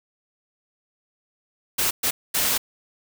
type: noise bursts at uneven times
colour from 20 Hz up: white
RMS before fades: -22 dBFS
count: 3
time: 1.78-1.91 / 2.03-2.11 / 2.34-2.58 s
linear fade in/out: 10 ms
effects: none